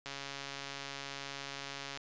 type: click train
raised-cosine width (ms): 0.2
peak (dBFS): -24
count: 267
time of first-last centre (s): 0.06-1.974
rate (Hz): 139
effects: resampled to 16000 Hz